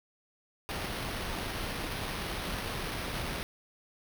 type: noise with sample-and-hold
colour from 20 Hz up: pink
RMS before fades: -36 dBFS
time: 0.69-3.43 s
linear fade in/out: 0 ms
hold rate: 7350 Hz
effects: none